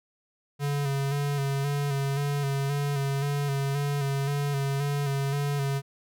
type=tone with vibrato; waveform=square; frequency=140.7 Hz; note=C#3; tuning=26 cents sharp; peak=-26 dBFS; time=0.59-5.82 s; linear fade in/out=50 ms; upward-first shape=square; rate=1.9 Hz; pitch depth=31 cents each way; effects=none